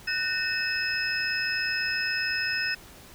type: tone cluster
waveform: sine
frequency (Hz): 1499 / 1827 / 2594 / 5140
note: F#6 / A#6 / E7 / E8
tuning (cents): +22 / -35 / -28 / -45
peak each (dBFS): -31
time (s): 0.07-2.75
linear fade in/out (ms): 10
effects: pink hiss -49 dBFS RMS until 3.14 s